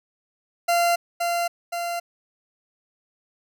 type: tone with echo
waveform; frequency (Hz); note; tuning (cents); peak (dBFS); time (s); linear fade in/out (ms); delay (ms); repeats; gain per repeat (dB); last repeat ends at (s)
40% pulse; 690; F5; -21; -17; 0.68-0.96; 10; 520; 2; -4; 2
effects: none